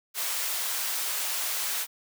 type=high-pass noise; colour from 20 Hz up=white; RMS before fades=-30 dBFS; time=0.14-1.87 s; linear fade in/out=50 ms; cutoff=680 Hz; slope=12 dB/octave; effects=none